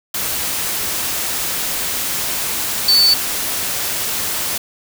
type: tone in noise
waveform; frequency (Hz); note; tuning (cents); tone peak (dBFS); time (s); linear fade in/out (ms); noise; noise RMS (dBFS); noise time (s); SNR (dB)
sine; 4504; C#8; +27; -9; 2.88-3.14; 5; white; -21; 0.14-4.58; +9
effects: none